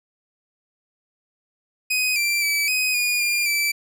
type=tone with pitch steps; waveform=sawtooth; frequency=2506 / 2354 / 2303 / 2510 / 2445 / 2405 / 2324 Hz; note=D#7 / D7 / D7 / D#7 / D#7 / D7 / D7; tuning=+12 / +3 / -34 / +15 / -31 / +41 / -19 cents; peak=-16 dBFS; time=1.9-3.72 s; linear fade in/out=10 ms; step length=260 ms; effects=none